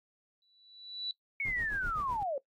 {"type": "tone with exponential growth", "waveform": "sine", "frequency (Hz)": 3951, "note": "B7", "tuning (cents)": 0, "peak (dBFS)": -31, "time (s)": [0.42, 1.11], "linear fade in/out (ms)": 1, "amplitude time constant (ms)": 150}
{"type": "linear sweep", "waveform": "sine", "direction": "down", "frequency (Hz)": [2245, 523.3], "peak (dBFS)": -31, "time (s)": [1.4, 2.38], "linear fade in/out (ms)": 2}
{"type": "noise with tremolo", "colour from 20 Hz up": "brown", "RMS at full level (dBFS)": -41, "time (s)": [1.45, 2.23], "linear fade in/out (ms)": 0, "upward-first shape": "sine", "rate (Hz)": 7.8, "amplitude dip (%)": 80}
{"effects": ["noise-tail reverb RT60 0.1 s tail -19 dB re dry", "AAC 64 kbps"]}